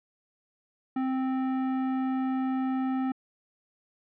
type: tone with tanh clipping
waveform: sine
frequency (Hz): 261.6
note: C4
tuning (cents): 0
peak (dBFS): -28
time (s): 0.96-3.12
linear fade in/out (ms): 5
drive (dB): 17
effects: low-pass 2000 Hz 12 dB/octave